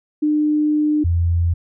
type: tone pair in turn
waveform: sine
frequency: 301.3 / 85.29 Hz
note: D4 / F2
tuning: +44 / -40 cents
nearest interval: octave + minor seventh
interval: 2184 cents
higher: first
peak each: -14 dBFS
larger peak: neither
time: 0.22-1.04 / 1.04-1.54 s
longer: first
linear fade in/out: 10 ms
effects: none